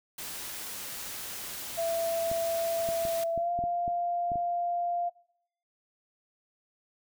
white noise, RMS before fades -39 dBFS, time 0.18-3.24 s, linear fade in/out 5 ms
sine tone with pitch glide, 668 to 697.6 Hz, E5 to F5, +23 to -2 cents, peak -27 dBFS, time 1.77-5.1 s, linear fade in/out 20 ms, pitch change +75 cents, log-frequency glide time 3.33-3.51 s
clicks, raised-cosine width 3 ms, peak -27 dBFS, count 9, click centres 2.315 / 2.889 / 3.052 / 3.377 / 3.59 / 3.639 / 3.879 / 4.318 / 4.357 s
effects noise-tail reverb RT60 0.7 s tail -21 dB re dry

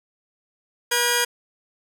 10% pulse tone pair together, 482.7 / 1627 Hz, B4 / G#6, -40 / -36 cents, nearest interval octave + major sixth, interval 2104 cents, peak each -13 dBFS, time 0.91-1.25 s, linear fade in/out 10 ms, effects none

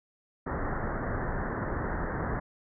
pink low-pass noise, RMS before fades -32 dBFS, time 0.46-2.4 s, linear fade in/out 10 ms, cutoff 1900 Hz, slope 96 dB/octave, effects none

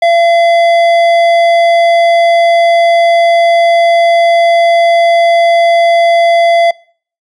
triangle tone with hard clipping, 680 Hz, F5, 46 cents flat, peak -7 dBFS, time 0.02-6.71 s, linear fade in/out 5 ms, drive 14 dB, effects noise-tail reverb RT60 0.5 s tail -24 dB re dry + resampled to 22050 Hz

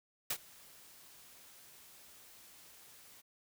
white noise with ADSR envelope, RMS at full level -34 dBFS, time 0.3-3.22 s, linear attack 6 ms, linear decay 64 ms, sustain -24 dB, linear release 20 ms, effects none

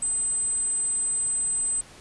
sine tone, 8120 Hz, B8, 47 cents sharp, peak -23 dBFS, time 0.02-1.81 s, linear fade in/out 5 ms, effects pink hiss -48 dBFS RMS until 2 s + resampled to 24000 Hz

